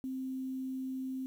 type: tone with quantisation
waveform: sine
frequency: 261.6 Hz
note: C4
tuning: in tune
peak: -35 dBFS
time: 0.04-1.26 s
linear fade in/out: 0 ms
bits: 10
effects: none